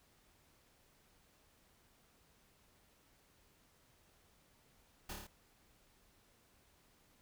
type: noise with echo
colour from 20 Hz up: pink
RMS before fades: -45 dBFS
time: 5.09-5.13 s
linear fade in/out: 5 ms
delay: 28 ms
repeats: 5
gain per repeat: -2 dB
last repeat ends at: 5.27 s
effects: pink hiss -70 dBFS RMS until 7.21 s